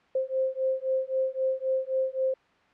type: beating tone pair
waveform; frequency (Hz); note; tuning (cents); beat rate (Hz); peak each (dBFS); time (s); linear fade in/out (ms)
sine; 523.3 / 527.1; C5 / C5; 0 / +13; 3.8; -28; 0.15-2.34; 5
effects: white hiss -61 dBFS RMS until 2.73 s + low-pass 2000 Hz 12 dB/octave